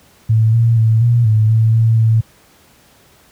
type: tone with pitch steps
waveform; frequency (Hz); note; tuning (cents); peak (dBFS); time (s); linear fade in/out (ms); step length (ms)
sine; 111 / 115.5 / 111.6 / 118.8 / 108.7 / 111.7 / 113.1 / 112; A2 / A#2 / A2 / A#2 / A2 / A2 / A2 / A2; +16 / -16 / +25 / +33 / -21 / +27 / +48 / +31; -8; 0.29-2.21; 10; 240
effects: pink hiss -49 dBFS RMS until 3.31 s + high-pass 60 Hz 12 dB/octave